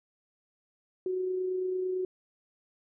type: tone with amplitude modulation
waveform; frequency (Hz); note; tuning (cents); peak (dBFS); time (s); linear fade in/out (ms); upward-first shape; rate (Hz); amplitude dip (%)
sine; 370; F#4; 0; -27; 1.06-2.05; 2; sine; 28.9; 30
effects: none